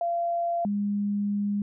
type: tone pair in turn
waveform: sine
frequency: 686 / 203.9 Hz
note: F5 / G#3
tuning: -31 / -32 cents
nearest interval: octave + major sixth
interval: 2101 cents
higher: first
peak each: -24 dBFS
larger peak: neither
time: 0.01-0.65 / 0.65-1.62 s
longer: second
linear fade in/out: 2 ms
effects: none